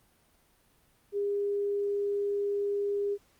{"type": "tone", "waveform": "sine", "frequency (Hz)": 405.1, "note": "G#4", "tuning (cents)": -43, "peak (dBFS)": -27, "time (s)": [1.12, 3.18], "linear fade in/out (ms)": 50, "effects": ["pink hiss -66 dBFS RMS until 3.39 s", "Opus 32 kbps"]}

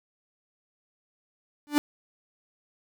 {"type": "tone with exponential growth", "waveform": "45% pulse", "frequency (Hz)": 293.7, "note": "D4", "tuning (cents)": 0, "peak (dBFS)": -15, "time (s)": [1.67, 1.78], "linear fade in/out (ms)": 0, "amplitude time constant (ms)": 23, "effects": []}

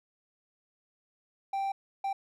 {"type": "tone bursts at uneven times", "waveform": "triangle", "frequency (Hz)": 784, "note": "G5", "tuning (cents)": 0, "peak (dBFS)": -27, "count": 2, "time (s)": [[1.53, 1.72], [2.04, 2.13]], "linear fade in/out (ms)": 5, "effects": []}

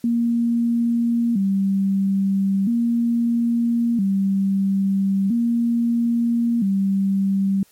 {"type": "tone with vibrato", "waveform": "sine", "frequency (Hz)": 213.9, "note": "A3", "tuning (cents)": -49, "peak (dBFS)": -16, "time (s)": [0.04, 7.63], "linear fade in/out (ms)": 2, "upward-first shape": "square", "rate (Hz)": 0.38, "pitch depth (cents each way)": 160, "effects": ["white hiss -56 dBFS RMS until 7.71 s", "MP3 64 kbps"]}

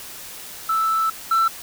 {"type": "tone pair in turn", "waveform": "sine", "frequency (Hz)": [1318.5, 1336.9], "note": ["E6", "E6"], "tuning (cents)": [0, 24], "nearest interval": "unison", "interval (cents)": 24, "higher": "second", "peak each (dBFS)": [-16, -12], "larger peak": "second", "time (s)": [[0.69, 1.1], [1.31, 1.48]], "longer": "first", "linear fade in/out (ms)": 5, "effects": ["tanh soft clip ceiling -14 dBFS", "white hiss -37 dBFS RMS until 1.62 s"]}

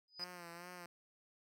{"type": "tone with exponential growth", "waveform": "sine", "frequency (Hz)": 4978, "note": "D#8", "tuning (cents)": 0, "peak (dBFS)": -36, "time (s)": [0.08, 0.24], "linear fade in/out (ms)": 2, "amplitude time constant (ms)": 33}
{"type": "tone with vibrato", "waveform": "5% pulse", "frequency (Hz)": 174.61, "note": "F3", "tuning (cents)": 0, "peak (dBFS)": -38, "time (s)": [0.19, 0.86], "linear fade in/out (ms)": 2, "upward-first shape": "sine", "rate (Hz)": 2.4, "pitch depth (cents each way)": 55}
{"effects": []}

